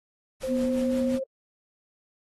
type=noise with tremolo; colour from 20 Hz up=pink; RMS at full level=-41 dBFS; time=0.4-1.19 s; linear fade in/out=20 ms; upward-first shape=triangle; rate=5.7 Hz; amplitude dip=65%
type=tone with pitch glide; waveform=sine; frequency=523.3 to 531.8 Hz; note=C5 to C5; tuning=0 to +28 cents; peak=-27 dBFS; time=0.43-1.24 s; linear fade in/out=10 ms; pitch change=+28 cents; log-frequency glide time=0.71-1.08 s
type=tone with vibrato; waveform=sine; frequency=246.9 Hz; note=B3; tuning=in tune; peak=-24 dBFS; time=0.47-1.2 s; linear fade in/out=50 ms; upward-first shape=triangle; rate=4.8 Hz; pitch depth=17 cents each way
effects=AAC 32 kbps